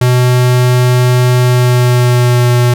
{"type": "tone with pitch glide", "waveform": "square", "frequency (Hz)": [124.7, 122.2], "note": ["B2", "B2"], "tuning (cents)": [17, -18], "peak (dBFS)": -7, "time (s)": [0.01, 2.74], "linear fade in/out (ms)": 5, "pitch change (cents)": -35, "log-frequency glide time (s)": [1.37, 2.51], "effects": []}